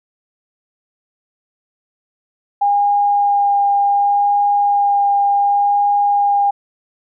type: tone with vibrato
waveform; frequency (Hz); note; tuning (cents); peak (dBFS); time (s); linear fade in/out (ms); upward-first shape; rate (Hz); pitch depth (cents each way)
sine; 810; G#5; -43; -11; 2.61-6.51; 10; sine; 0.68; 10
effects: none